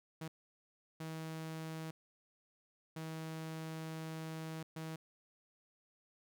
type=tone bursts at uneven times; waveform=sawtooth; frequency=160 Hz; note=D#3; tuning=49 cents sharp; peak=-38 dBFS; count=4; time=0.21-0.28 / 1-1.91 / 2.96-4.63 / 4.76-4.96 s; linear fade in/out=5 ms; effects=none